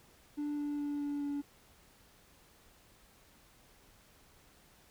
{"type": "tone with pitch steps", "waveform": "triangle", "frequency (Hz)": [293.7, 291.8, 290, 288.2, 286.3], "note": ["D4", "D4", "D4", "D4", "D4"], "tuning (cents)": [0, -11, -22, -33, -44], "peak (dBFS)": -31, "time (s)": [0.37, 1.42], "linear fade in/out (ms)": 20, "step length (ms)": 210, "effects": ["tanh soft clip ceiling -28 dBFS", "pink hiss -63 dBFS RMS until 4.9 s"]}